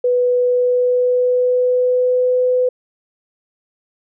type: tone with pitch glide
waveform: sine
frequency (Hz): 493.9 to 502.5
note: B4 to B4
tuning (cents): 0 to +30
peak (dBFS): -12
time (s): 0.04-2.69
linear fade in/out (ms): 5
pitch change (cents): +30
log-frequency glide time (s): 0.37-2.42
effects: none